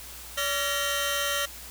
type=tone cluster; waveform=sawtooth; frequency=572 / 1376 / 1882 / 3111 Hz; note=D5 / F6 / A#6 / G7; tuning=-46 / -26 / +16 / -14 cents; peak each=-28 dBFS; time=0.37-1.46 s; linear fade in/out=10 ms; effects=added 60 Hz sine -48 dBFS peak until 1.7 s + white hiss -43 dBFS RMS until 1.7 s